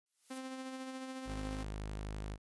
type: noise with exponential growth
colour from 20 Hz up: blue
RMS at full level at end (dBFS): -48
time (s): 0.06-0.38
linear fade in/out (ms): 2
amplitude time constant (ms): 68
type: tone with tremolo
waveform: sawtooth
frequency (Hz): 261.6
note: C4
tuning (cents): 0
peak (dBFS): -37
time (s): 0.3-1.64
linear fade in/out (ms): 10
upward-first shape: sine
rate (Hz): 14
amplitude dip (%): 35
type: tone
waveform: sawtooth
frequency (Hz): 51.91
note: G#1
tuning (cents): 0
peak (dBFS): -36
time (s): 1.25-2.38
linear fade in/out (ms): 50
effects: resampled to 24000 Hz